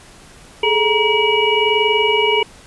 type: tone cluster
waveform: sine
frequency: 415.6 / 436.7 / 943 / 2293 / 2904 Hz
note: G#4 / A4 / A#5 / D7 / F#7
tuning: +1 / -13 / +20 / -42 / -33 cents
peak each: -19 dBFS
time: 0.63-2.43 s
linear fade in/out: 5 ms
effects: pink hiss -43 dBFS RMS until 2.66 s + resampled to 24000 Hz